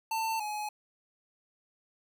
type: tone pair in turn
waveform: square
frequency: 893 / 842.9 Hz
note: A5 / G#5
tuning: +25 / +25 cents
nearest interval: minor second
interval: 100 cents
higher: first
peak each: -30 / -34 dBFS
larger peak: first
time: 0.11-0.4 / 0.4-0.69 s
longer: neither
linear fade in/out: 5 ms
effects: none